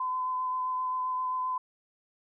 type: tone with vibrato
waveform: sine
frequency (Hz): 1018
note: C6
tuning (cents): -48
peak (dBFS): -28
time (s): 0-1.58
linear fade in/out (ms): 5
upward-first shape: sine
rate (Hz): 7.6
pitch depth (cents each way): 12
effects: none